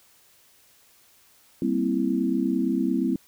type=chord; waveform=sine; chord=C dominant seventh; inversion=second; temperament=equal; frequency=196 / 233.1 / 261.6 / 329.6 Hz; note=G3 / Bb3 / C4 / E4; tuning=0 / 0 / 0 / 0 cents; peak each=-28 / -28 / -25 / -27 dBFS; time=1.62-3.16 s; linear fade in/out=2 ms; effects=white hiss -58 dBFS RMS until 3.27 s